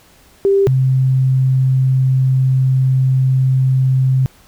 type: tone pair in turn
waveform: sine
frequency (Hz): 394.4 / 131.08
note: G4 / C3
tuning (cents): +11 / +4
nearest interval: octave + perfect fifth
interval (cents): 1907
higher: first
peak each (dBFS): -9 / -10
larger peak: first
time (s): 0.45-0.67 / 0.67-4.26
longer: second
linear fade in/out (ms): 0
effects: pink hiss -48 dBFS RMS until 4.47 s